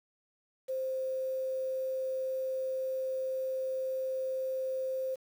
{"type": "tone with quantisation", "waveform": "sine", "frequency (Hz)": 523.3, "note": "C5", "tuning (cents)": 0, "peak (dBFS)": -31, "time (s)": [0.68, 5.16], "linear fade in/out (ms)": 20, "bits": 9, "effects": []}